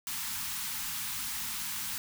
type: band-stop noise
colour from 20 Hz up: white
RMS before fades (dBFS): -36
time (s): 0.07-1.98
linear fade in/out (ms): 0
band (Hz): 270 to 820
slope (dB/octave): 96
effects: none